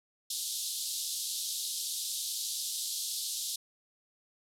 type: band-pass noise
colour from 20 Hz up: pink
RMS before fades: -36 dBFS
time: 0.3-3.56 s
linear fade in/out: 5 ms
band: 3500 to 13000 Hz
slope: 48 dB/octave
effects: none